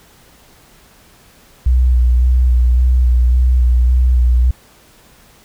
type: tone with vibrato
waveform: sine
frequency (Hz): 61.74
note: B1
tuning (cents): 0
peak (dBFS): -8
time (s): 1.66-4.51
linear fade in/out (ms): 5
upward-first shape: square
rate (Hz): 1.8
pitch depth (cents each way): 23
effects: pink hiss -47 dBFS RMS until 5.44 s